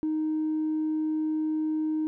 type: tone with tanh clipping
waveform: triangle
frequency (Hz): 311.1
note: D#4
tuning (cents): 0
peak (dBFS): -25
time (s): 0.03-2.07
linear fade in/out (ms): 0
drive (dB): 5
effects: none